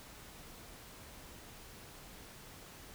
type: silence
effects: pink hiss -53 dBFS RMS until 2.94 s